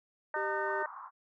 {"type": "harmonic tone", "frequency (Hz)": 304.7, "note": "D#4", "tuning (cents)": -36, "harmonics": [2, 3, 4, 5, 6], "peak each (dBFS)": [-38, -36, -40, -37, -40], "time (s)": [0.34, 0.86], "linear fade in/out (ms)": 2}
{"type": "tone", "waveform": "triangle", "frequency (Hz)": 392, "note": "G4", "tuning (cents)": 0, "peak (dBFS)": -35, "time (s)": [0.36, 0.83], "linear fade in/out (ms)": 5}
{"type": "band-pass noise", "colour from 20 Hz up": "pink", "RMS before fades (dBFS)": -47, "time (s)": [0.64, 1.11], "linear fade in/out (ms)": 50, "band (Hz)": [920, 1300], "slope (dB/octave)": 48}
{"effects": []}